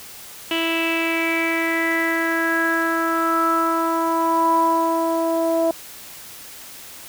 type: tone with low-pass filter sweep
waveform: sawtooth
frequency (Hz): 329.6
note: E4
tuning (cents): 0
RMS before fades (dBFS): -20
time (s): 0.51-5.71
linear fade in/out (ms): 2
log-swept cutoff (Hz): 2900 to 730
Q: 7.9
effects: white hiss -39 dBFS RMS until 7.08 s